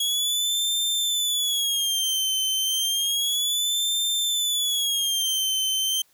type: tone with vibrato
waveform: sawtooth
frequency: 3322 Hz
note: G#7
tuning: in tune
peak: -19 dBFS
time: 0-6.02 s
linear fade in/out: 5 ms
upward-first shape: sine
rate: 0.31 Hz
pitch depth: 130 cents each way
effects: white hiss -62 dBFS RMS until 6.13 s

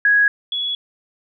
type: tone pair in turn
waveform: sine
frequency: 1661.2 / 3379 Hz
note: G#6 / G#7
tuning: 0 / +29 cents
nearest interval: octave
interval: 1229 cents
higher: second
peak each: -11 / -20 dBFS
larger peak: first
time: 0.05-0.28 / 0.52-0.75 s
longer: neither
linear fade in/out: 2 ms
effects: none

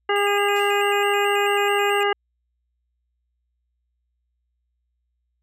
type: harmonic tone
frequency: 406.2 Hz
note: G#4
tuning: 38 cents flat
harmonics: 1 / 2 / 3 / 4 / 5 / 7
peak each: -21 / -24 / -26 / -27 / -28 / -29 dBFS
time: 0.09-2.13 s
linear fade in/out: 5 ms
type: tone with vibrato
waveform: square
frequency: 2618 Hz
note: E7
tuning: 13 cents flat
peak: -30 dBFS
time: 0.16-2.03 s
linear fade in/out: 0 ms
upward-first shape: square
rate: 4.6 Hz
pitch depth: 87 cents each way
type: tone with exponential decay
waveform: 5% pulse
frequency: 698.5 Hz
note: F5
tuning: in tune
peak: -31 dBFS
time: 0.56-1.16 s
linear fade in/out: 2 ms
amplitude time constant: 130 ms
effects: added 60 Hz sine -70 dBFS peak until 5.42 s

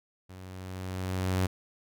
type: tone with level ramp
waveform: sawtooth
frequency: 93 Hz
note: F#2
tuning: 9 cents sharp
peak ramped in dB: -41 to -20 dBFS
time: 0.29-1.47 s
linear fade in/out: 10 ms
effects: none

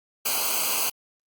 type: noise with comb filter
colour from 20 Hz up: white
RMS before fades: -25 dBFS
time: 0.25-0.9 s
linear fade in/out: 10 ms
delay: 0.55 ms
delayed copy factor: -0.95
effects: Opus 48 kbps

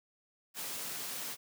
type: high-pass noise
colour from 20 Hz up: white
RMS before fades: -40 dBFS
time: 0.54-1.37 s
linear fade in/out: 50 ms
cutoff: 120 Hz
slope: 48 dB/octave
effects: none

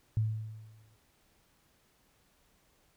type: tone with exponential decay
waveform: sine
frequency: 109.3 Hz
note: A2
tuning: 11 cents flat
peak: -24 dBFS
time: 0.17-0.96 s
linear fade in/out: 0 ms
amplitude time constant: 170 ms
effects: pink hiss -69 dBFS RMS until 2.96 s

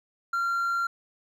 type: tone with hard clipping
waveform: triangle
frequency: 1379 Hz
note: F6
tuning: 22 cents flat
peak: -25 dBFS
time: 0.33-0.87 s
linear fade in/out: 5 ms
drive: 5 dB
effects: none

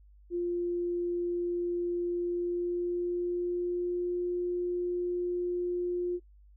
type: tone with pitch glide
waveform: sine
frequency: 349.2 to 354.1 Hz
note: F4 to F4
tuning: 0 to +24 cents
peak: -28 dBFS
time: 0.3-6.2 s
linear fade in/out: 50 ms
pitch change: +24 cents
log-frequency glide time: 2.08-4.21 s
effects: noise-tail reverb RT60 0.1 s tail -20 dB re dry + added 50 Hz sine -54 dBFS peak until 6.56 s

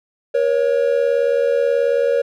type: tone pair together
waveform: triangle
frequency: 475.9 / 554.4 Hz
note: A#4 / C#5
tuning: +36 / 0 cents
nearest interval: minor third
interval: 264 cents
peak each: -15 dBFS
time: 0.34-2.22 s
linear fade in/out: 10 ms
effects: none

